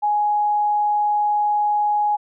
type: tone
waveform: sine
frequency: 834 Hz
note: G#5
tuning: 7 cents sharp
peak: -16 dBFS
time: 0.02-2.17 s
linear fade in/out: 20 ms
effects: none